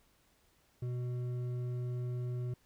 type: tone with hard clipping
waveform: sine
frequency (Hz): 123.47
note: B2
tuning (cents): 0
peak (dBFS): -36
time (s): 0.82-2.54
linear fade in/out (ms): 5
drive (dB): 7
effects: pink hiss -70 dBFS RMS until 2.65 s